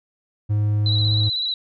triangle tone with pitch glide, 104.8 to 105.83 Hz, G#2 to G#2, +16 to +33 cents, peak -15 dBFS, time 0.49-1.3 s, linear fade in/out 20 ms, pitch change +17 cents, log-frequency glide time 0.82-1.11 s
sine tone with vibrato, 3960 Hz, B7, 4 cents sharp, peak -21 dBFS, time 0.86-1.54 s, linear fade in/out 2 ms, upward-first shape square, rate 16 Hz, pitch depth 30 cents each way
effects none

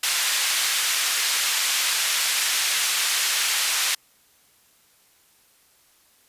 pink band-pass noise, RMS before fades -23 dBFS, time 0.03-3.95 s, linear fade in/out 5 ms, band 2000 to 12000 Hz, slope 12 dB/octave, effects white hiss -59 dBFS RMS until 6.28 s + resampled to 32000 Hz

